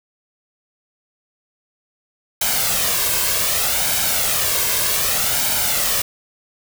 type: noise with flanger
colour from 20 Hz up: white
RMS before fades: -19 dBFS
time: 2.41-6.02 s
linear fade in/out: 5 ms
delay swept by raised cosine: 1.3 to 1.9 ms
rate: 0.65 Hz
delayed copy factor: +0.55
effects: none